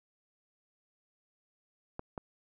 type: clicks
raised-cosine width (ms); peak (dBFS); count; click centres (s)
1; -24; 2; 1.994 / 2.178
effects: none